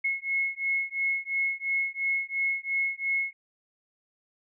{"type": "beating tone pair", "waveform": "sine", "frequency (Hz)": [2175, 2177.9], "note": ["C#7", "C#7"], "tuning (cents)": [-33, -31], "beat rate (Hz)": 2.9, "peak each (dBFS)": -29, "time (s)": [0.04, 3.33], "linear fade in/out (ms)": 10, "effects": []}